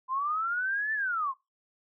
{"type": "linear two-way sweep", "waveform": "sine", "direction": "up then down", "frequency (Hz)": [1016, 1774, 1016], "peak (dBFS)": -27, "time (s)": [0.08, 1.34], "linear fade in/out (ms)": 50, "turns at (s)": 0.93, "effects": ["noise-tail reverb RT60 0.2 s tail -18 dB re dry"]}